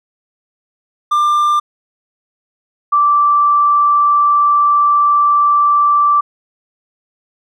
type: tone pair in turn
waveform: triangle / sine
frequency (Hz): 1191 / 1168.5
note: D6 / D6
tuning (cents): +24 / -9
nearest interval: unison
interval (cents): 33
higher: first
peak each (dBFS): -8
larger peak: neither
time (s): 1.11-1.6 / 2.92-6.21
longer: second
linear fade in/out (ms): 10
effects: none